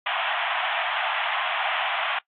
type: band-pass noise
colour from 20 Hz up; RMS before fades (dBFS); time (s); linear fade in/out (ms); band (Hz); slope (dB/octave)
pink; -26; 0.06-2.19; 5; 650 to 3400; 96
effects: noise-tail reverb RT60 0.1 s tail -22 dB re dry + AAC 64 kbps